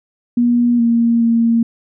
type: tone with pitch steps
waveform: sine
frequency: 240.2 / 233 / 230.9 Hz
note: B3 / A#3 / A#3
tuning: -48 / -1 / -16 cents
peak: -10 dBFS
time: 0.37-1.63 s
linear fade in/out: 5 ms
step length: 420 ms
effects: none